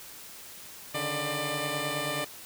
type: tone cluster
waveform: 10% pulse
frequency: 141.5 / 151.2 / 596 Hz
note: C#3 / D#3 / D5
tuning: +36 / -49 / +25 cents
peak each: -28 / -29 / -23 dBFS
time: 0.94-2.25 s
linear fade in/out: 10 ms
effects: white hiss -46 dBFS RMS until 2.45 s